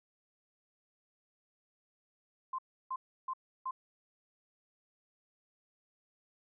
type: tone bursts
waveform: sine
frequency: 1044 Hz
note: C6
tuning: 4 cents flat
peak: -34 dBFS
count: 4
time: 2.53-3.71 s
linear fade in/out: 5 ms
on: 55 ms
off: 320 ms
effects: none